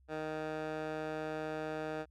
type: tone with band-pass filter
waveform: 15% pulse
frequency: 155.56 Hz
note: D#3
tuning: in tune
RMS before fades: -39 dBFS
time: 0.08-2.06 s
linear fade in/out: 50 ms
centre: 840 Hz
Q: 0.82
effects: added 65 Hz sine -62 dBFS peak until 2.1 s